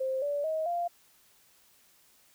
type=tone with pitch steps; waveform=sine; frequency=526 / 576.9 / 632.8 / 694.1 Hz; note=C5 / D5 / D#5 / F5; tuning=+9 / -31 / +29 / -11 cents; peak=-28 dBFS; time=0-0.88 s; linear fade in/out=10 ms; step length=220 ms; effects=white hiss -63 dBFS RMS until 2.34 s